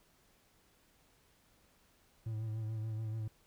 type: tone with vibrato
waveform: triangle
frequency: 110 Hz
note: A2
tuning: in tune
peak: -34 dBFS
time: 2.26-3.28 s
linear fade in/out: 5 ms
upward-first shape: triangle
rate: 6.9 Hz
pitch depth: 44 cents each way
effects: pink hiss -69 dBFS RMS until 3.46 s